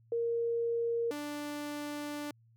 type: tone pair in turn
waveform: sine / sawtooth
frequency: 466.2 / 293.7 Hz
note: A#4 / D4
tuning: 0 / 0 cents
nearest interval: minor sixth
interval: 800 cents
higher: first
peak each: -29 / -33 dBFS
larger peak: first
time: 0.12-1.11 / 1.11-2.31 s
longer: second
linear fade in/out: 2 ms
effects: added 114 Hz sine -61 dBFS peak until 2.56 s